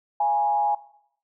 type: tone with frequency modulation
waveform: sine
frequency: 827 Hz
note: G#5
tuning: 8 cents flat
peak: -19 dBFS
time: 0.2-0.75 s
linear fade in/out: 5 ms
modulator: 136 Hz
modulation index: 0.49
effects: noise-tail reverb RT60 0.7 s tail -18 dB re dry